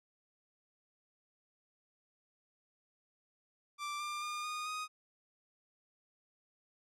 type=tone with pitch steps; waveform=sawtooth; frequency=1174.7 / 1192.5 / 1210.5 / 1228.8 / 1247.4 Hz; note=D6 / D6 / D#6 / D#6 / D#6; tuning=0 / +26 / -48 / -22 / +4 cents; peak=-34 dBFS; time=3.78-4.88 s; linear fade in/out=50 ms; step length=220 ms; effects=low-pass 9000 Hz 12 dB/octave